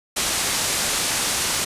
white low-pass noise, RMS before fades -23 dBFS, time 0.16-1.65 s, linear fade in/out 10 ms, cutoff 10000 Hz, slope 24 dB/octave, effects resampled to 32000 Hz

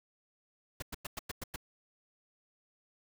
pink noise bursts, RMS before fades -39 dBFS, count 7, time 0.8-1.561 s, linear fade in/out 5 ms, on 23 ms, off 100 ms, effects none

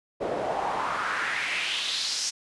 pink noise with band-pass filter sweep, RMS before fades -29 dBFS, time 0.2-2.31 s, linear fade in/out 20 ms, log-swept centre 480 to 6000 Hz, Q 2.9, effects resampled to 24000 Hz

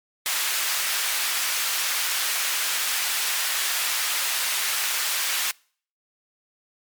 pink high-pass noise, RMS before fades -25 dBFS, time 0.26-5.51 s, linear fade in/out 0 ms, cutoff 1600 Hz, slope 12 dB/octave, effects noise-tail reverb RT60 0.5 s tail -26 dB re dry + MP3 96 kbps

